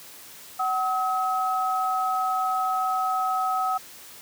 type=tone pair together; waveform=sine; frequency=752.2 / 1280 Hz; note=F#5 / D#6; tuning=+28 / +49 cents; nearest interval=major sixth; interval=921 cents; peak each=-25 dBFS; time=0.59-3.78 s; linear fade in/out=10 ms; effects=white hiss -45 dBFS RMS until 4.21 s + high-pass 80 Hz 12 dB/octave